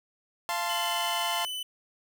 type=chord; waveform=sawtooth; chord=F major; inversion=none; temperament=equal with one note detuned; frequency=689.6 / 880 / 1046.5 Hz; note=F5 / A5 / C6; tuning=-22 / 0 / 0 cents; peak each=-29 dBFS; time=0.49-1.45 s; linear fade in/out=0 ms
type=tone; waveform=45% pulse; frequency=3006 Hz; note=F#7; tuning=27 cents sharp; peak=-32 dBFS; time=0.69-1.63 s; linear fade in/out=5 ms
effects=none